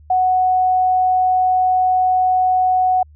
sine tone, 740 Hz, F#5, in tune, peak -12 dBFS, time 0.1-3.03 s, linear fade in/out 5 ms, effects added 75 Hz sine -42 dBFS peak until 3.15 s

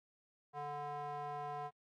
square tone with band-pass filter, 146.2 Hz, D3, 7 cents flat, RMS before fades -43 dBFS, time 0.53-1.71 s, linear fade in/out 50 ms, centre 850 Hz, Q 4.2, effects AAC 48 kbps

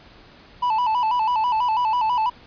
triangle tone with vibrato, 928 Hz, A#5, 8 cents flat, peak -16 dBFS, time 0.62-2.3 s, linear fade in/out 10 ms, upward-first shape square, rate 6.1 Hz, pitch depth 99 cents each way, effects pink hiss -48 dBFS RMS until 2.46 s + resampled to 11025 Hz

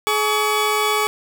20% pulse tone pair together, 424 / 1131.9 Hz, G#4 / C#6, +36 / +36 cents, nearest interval octave + perfect fourth, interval 1700 cents, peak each -15 dBFS, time 0.07-1.07 s, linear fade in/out 0 ms, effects none

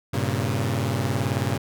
sawtooth chord, G diminished, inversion none, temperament equal with one note detuned, 98 / 116.54 / 135.9 Hz, G2 / Bb2 / Db3, 0 / 0 / -34 cents, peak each -23 dBFS, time 0.13-1.58 s, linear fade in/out 10 ms, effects none

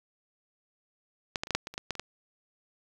clicks, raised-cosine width 0.2 ms, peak -12 / -14 / -25 / -12 / -8 / -20 / -26 / -16 / -13 / -24 / -16 dBFS, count 11, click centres 1.358 / 1.435 / 1.471 / 1.507 / 1.55 / 1.671 / 1.74 / 1.779 / 1.907 / 1.953 / 1.996 s, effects 8-bit

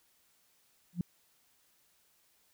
sine tone with exponential growth, 174.61 Hz, F3, in tune, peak -25 dBFS, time 0.93-1.01 s, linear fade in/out 2 ms, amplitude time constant 17 ms, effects white hiss -70 dBFS RMS until 2.53 s

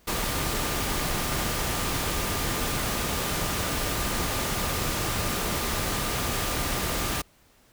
sine tone in noise, 1201 Hz, D6, 38 cents sharp, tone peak -39 dBFS, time 0.07-7.22 s, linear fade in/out 10 ms, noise pink, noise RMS -28 dBFS, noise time 0.07-7.22 s, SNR -14 dB, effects pink hiss -60 dBFS RMS until 7.72 s

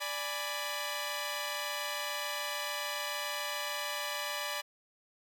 10% pulse chord, G# diminished, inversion second, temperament equal, 587.3 / 830.6 / 987.8 Hz, D5 / G#5 / B5, 0 / 0 / 0 cents, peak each -29 / -33 / -31 dBFS, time 0-4.62 s, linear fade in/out 20 ms, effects none

